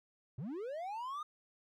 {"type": "linear sweep", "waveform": "triangle", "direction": "up", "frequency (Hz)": [107.9, 1244.5], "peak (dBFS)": -37, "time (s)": [0.38, 1.23], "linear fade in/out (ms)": 5, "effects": []}